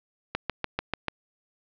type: click train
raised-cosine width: 0.3 ms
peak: -10 dBFS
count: 6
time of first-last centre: 0.35-1.083 s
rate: 6.82 Hz
effects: low-pass 4000 Hz 12 dB/octave